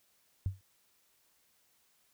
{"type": "tone with exponential decay", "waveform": "sine", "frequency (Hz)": 95.4, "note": "G2", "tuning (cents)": -47, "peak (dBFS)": -26, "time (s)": [0.46, 0.61], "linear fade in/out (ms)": 0, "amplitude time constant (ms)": 32, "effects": ["white hiss -71 dBFS RMS until 2.13 s"]}